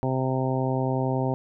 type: harmonic tone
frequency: 130.81 Hz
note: C3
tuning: in tune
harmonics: 1 / 2 / 3 / 4 / 5 / 6 / 7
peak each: -26 / -29 / -31 / -32 / -33 / -34 / -34 dBFS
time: 0.03-1.34 s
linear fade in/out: 0 ms
effects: none